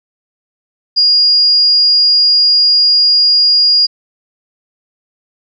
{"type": "tone", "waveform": "sine", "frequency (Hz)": 4850, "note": "D#8", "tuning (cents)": -45, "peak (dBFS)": -6, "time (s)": [0.96, 3.87], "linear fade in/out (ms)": 20, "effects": []}